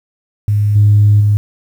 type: tone with level steps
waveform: sine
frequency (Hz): 103.83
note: G#2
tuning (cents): 0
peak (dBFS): -9 / -4 / -7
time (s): 0.48-1.37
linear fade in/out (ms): 0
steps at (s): 0.75 / 1.2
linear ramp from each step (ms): 10
effects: tanh soft clip ceiling -1 dBFS + 7-bit